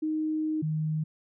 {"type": "tone pair in turn", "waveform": "sine", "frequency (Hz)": [311.1, 155.55], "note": ["D#4", "D#3"], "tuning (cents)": [0, 0], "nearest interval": "octave", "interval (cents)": 1200, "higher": "first", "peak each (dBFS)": -26, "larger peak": "neither", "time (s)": [[0.02, 0.62], [0.62, 1.04]], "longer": "first", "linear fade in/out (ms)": 10, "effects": []}